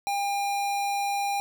square tone, 803 Hz, G5, 41 cents sharp, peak -26 dBFS, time 0.07-1.4 s, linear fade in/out 0 ms, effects none

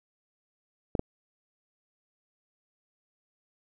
clicks, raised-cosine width 2 ms, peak -14 dBFS, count 2, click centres 0.952 / 0.994 s, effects none

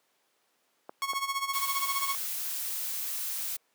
clicks, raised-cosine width 1 ms, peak -24 dBFS, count 2, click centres 0.894 / 1.134 s
sawtooth tone with tremolo, 1100 Hz, C#6, 14 cents flat, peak -23 dBFS, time 1.02-2.15 s, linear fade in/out 0 ms, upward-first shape sine, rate 15 Hz, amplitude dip 75%
blue noise, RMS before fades -34 dBFS, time 1.53-3.57 s, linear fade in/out 10 ms
effects pink hiss -71 dBFS RMS until 3.74 s + high-pass 400 Hz 12 dB/octave

